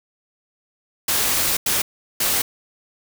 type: noise bursts at uneven times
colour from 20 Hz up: white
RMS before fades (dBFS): -20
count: 3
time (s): 1.08-1.57 / 1.66-1.82 / 2.2-2.42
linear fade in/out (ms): 5
effects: none